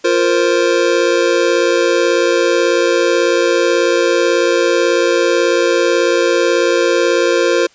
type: chord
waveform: square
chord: F suspended fourth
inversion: none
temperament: just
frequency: 349.2 / 465.6 / 523.8 Hz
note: F4 / Bb4 / C5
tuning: 0 / -2 / +2 cents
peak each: -16 dBFS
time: 0.04-7.67 s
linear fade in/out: 10 ms
effects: white hiss -49 dBFS RMS until 7.74 s + resampled to 16000 Hz